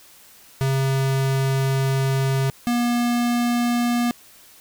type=tone pair in turn; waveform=square; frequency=134.6 / 239.8 Hz; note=C3 / A#3; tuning=+49 / +49 cents; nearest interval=minor seventh; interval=1000 cents; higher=second; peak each=-19 dBFS; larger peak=neither; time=0.61-2.5 / 2.67-4.11 s; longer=first; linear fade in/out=0 ms; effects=white hiss -49 dBFS RMS until 4.6 s